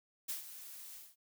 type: noise with ADSR envelope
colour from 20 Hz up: blue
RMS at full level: -38 dBFS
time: 0.28-1.16 s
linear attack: 16 ms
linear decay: 120 ms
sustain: -12 dB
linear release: 210 ms
effects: none